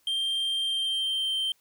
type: tone with pitch glide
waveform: triangle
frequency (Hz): 3171 to 3129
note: G7 to G7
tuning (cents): +19 to -4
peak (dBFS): -24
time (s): 0.07-1.52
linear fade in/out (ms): 2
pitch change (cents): -23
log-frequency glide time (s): 0.59-1.34
effects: white hiss -67 dBFS RMS until 1.6 s